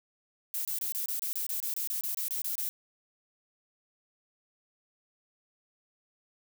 violet noise bursts, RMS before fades -33 dBFS, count 16, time 0.54-2.69 s, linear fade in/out 0 ms, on 110 ms, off 26 ms, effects none

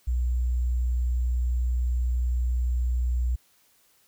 sine tone with sample-and-hold, 61.2 Hz, B1, 15 cents flat, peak -22 dBFS, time 0.07-3.36 s, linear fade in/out 10 ms, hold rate 7350 Hz, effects white hiss -63 dBFS RMS until 4.07 s

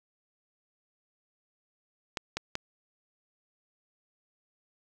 clicks, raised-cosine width 0.2 ms, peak -14 dBFS, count 3, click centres 2.172 / 2.37 / 2.554 s, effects none

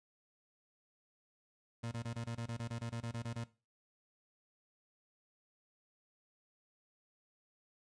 30% pulse tone bursts, 116.54 Hz, A#2, in tune, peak -36 dBFS, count 15, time 1.83-3.443 s, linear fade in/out 10 ms, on 87 ms, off 22 ms, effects noise-tail reverb RT60 0.3 s tail -17 dB re dry + resampled to 22050 Hz

